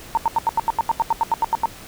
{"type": "tone bursts", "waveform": "sine", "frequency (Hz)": 914, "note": "A#5", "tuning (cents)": -34, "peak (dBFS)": -14, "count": 15, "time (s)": [0.15, 1.657], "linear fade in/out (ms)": 0, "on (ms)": 23, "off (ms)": 83, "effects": ["pink hiss -40 dBFS RMS until 1.87 s"]}